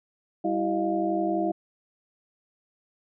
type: tone cluster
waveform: sine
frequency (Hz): 196.3 / 329.1 / 380.7 / 617 / 701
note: G3 / E4 / F#4 / D#5 / F5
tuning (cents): +3 / -3 / +49 / -15 / +6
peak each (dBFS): -33 / -26 / -34 / -32 / -29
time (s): 0.44-1.52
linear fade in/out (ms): 10
effects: none